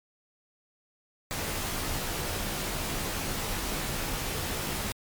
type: noise with comb filter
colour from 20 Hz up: pink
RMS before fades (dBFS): -32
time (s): 1.31-4.92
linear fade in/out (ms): 0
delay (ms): 17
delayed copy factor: -0.6
effects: MP3 96 kbps